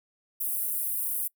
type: high-pass noise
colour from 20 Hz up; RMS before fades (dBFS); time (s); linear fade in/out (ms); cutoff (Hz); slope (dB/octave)
pink; -30; 0.4-1.28; 10; 9900; 48
effects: noise-tail reverb RT60 0.1 s tail -24 dB re dry